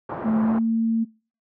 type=low-pass noise; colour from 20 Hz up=white; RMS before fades=-31 dBFS; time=0.09-0.59 s; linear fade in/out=5 ms; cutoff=1100 Hz; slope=24 dB/octave
type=tone with pitch glide; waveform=sine; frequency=220 to 226.3 Hz; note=A3 to A3; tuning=0 to +49 cents; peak=-18 dBFS; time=0.24-1.05 s; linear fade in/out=20 ms; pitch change=+49 cents; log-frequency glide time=0.42-0.6 s
effects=noise-tail reverb RT60 0.4 s tail -25 dB re dry + high-pass 100 Hz 12 dB/octave